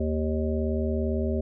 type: harmonic tone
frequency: 77.78 Hz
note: D#2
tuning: in tune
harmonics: 1 / 3 / 5 / 7 / 8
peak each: -27 / -29 / -31 / -35 / -35 dBFS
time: 0-1.41 s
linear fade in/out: 5 ms
effects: none